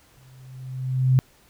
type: tone with exponential growth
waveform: sine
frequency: 129.6 Hz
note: C3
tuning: 16 cents flat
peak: -12 dBFS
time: 0.17-1.19 s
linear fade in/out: 0 ms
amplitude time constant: 220 ms
effects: pink hiss -57 dBFS RMS until 1.49 s